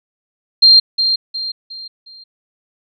sine tone with echo, 4186 Hz, C8, in tune, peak -4 dBFS, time 0.62-0.8 s, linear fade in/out 10 ms, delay 360 ms, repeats 4, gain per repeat -8 dB, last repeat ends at 2.24 s, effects none

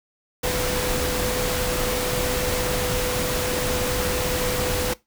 sine tone in noise, 499 Hz, B4, 18 cents sharp, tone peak -26 dBFS, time 0.43-4.94 s, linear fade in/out 10 ms, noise pink, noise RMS -25 dBFS, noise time 0.43-4.94 s, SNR -4 dB, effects noise-tail reverb RT60 0.2 s tail -20 dB re dry

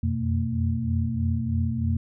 sine tone cluster, 86.2 / 89.4 / 123.5 / 226.8 Hz, F2 / F2 / B2 / A#3, -22 / +41 / 0 / -47 cents, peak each -28 dBFS, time 0.03-1.97 s, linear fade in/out 5 ms, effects none

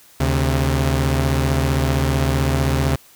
sawtooth tone pair together, 74.8 / 134.05 Hz, D2 / C3, +32 / +42 cents, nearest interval minor seventh, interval 1010 cents, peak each -15 dBFS, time 0.2-2.96 s, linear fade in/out 5 ms, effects white hiss -49 dBFS RMS until 3.15 s

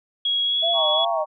sine tone with pitch glide, 3315 to 3373 Hz, G#7 to G#7, -4 to +26 cents, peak -19 dBFS, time 0.25-1.05 s, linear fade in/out 5 ms, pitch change +30 cents, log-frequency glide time 0.44-0.63 s
sine tone with vibrato, 644 Hz, E5, 41 cents flat, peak -22 dBFS, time 0.62-1.25 s, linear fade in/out 20 ms, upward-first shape sine, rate 2.7 Hz, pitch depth 110 cents each way
sine chord, G diminished, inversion none, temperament equal, 784 / 932.3 / 1108.7 Hz, G5 / Bb5 / Db6, 0 / 0 / 0 cents, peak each -28 dBFS, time 0.73-1.26 s, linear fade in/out 50 ms
effects none

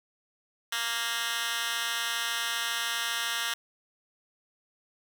10% pulse tone with high-pass filter, 232.6 Hz, A#3, 4 cents flat, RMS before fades -31 dBFS, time 0.72-3.54 s, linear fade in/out 5 ms, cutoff 2100 Hz, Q 1.8, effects none

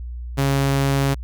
sawtooth tone, 137.7 Hz, C#3, 11 cents flat, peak -13 dBFS, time 0.37-1.15 s, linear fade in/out 20 ms, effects added 60 Hz sine -28 dBFS peak until 1.23 s

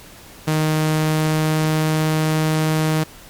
sawtooth tone with pitch glide, 155.56 to 156.64 Hz, D#3 to D#3, 0 to +12 cents, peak -12 dBFS, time 0.47-3.04 s, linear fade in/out 10 ms, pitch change +12 cents, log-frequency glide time 0.79-2.57 s, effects pink hiss -42 dBFS RMS until 3.29 s + MP3 96 kbps

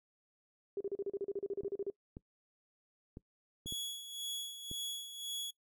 sine tone bursts, 397.6 Hz, G4, 25 cents sharp, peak -34 dBFS, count 16, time 0.77-1.901 s, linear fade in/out 2 ms, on 36 ms, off 37 ms
clicks, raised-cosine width 3 ms, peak -33 dBFS, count 6, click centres 1.635 / 2.169 / 3.171 / 3.66 / 3.724 / 4.714 s
sawtooth tone with tremolo, 3362 Hz, G#7, 20 cents sharp, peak -34 dBFS, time 3.66-5.51 s, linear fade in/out 10 ms, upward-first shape sine, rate 1.9 Hz, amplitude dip 65%
effects noise-tail reverb RT60 0.1 s tail -22 dB re dry

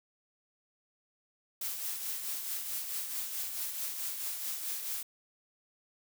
blue noise with tremolo, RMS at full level -35 dBFS, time 1.61-5.03 s, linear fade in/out 5 ms, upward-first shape triangle, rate 4.6 Hz, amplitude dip 50%, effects none

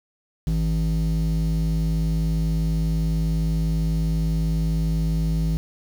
square tone with band-pass filter, 53.8 Hz, A1, 38 cents flat, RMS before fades -22 dBFS, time 0.47-5.57 s, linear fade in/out 0 ms, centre 120 Hz, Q 8.3, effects 7-bit

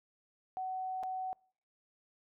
sine tone with dropouts, 750 Hz, F#5, 23 cents sharp, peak -35 dBFS, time 0.57-1.33 s, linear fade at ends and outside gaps 0 ms, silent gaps 1.03-1.035 s, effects noise-tail reverb RT60 0.5 s tail -26 dB re dry

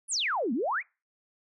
sine exponential two-way sweep, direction down then up, 10548 to 212.6 to 2554 Hz, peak -26 dBFS, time 0.08-0.83 s, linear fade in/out 50 ms, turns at 0.53 s, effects noise-tail reverb RT60 0.3 s tail -26 dB re dry

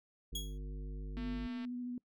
harmonic tone, 50.2 Hz, G1, 42 cents sharp, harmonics 1 / 3 / 5 / 7 / 9, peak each -40 / -50 / -54 / -57 / -59 dBFS, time 0.32-1.47 s, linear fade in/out 10 ms
sawtooth tone with exponential decay, 3322 Hz, G#7, in tune, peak -32 dBFS, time 0.35-0.58 s, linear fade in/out 5 ms, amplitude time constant 50 ms
click train, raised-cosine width 0.3 ms, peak -37 dBFS, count 109, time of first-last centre 1.17-1.65 s, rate 225 Hz
sine tone with vibrato, 246 Hz, B3, 7 cents flat, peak -38 dBFS, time 1.17-1.98 s, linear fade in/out 2 ms, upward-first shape sine, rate 13 Hz, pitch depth 16 cents each way
effects noise-tail reverb RT60 0.1 s tail -24 dB re dry

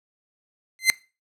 sawtooth tone with exponential growth, 2069 Hz, C7, 20 cents flat, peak -6 dBFS, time 0.79-0.9 s, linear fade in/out 0 ms, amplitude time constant 22 ms, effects noise-tail reverb RT60 0.3 s tail -21 dB re dry + low-pass 12000 Hz 12 dB/octave

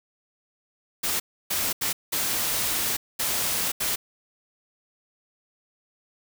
white noise bursts at uneven times, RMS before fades -26 dBFS, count 6, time 1.03-1.2 / 1.5-1.73 / 1.81-1.93 / 2.12-2.97 / 3.19-3.72 / 3.8-3.96 s, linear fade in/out 10 ms, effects none

